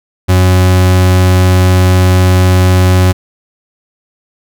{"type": "tone", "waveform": "40% pulse", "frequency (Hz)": 92, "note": "F#2", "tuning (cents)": -9, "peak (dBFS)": -4, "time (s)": [0.28, 3.13], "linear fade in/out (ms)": 20, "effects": []}